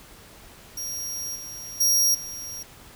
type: tone with level steps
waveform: sawtooth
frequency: 5640 Hz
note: F8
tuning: 16 cents sharp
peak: -27 / -33 / -15 / -31 dBFS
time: 0.77-2.63 s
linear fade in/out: 5 ms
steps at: 1.35 / 1.8 / 2.14 s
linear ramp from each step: 10 ms
effects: pink hiss -48 dBFS RMS until 2.95 s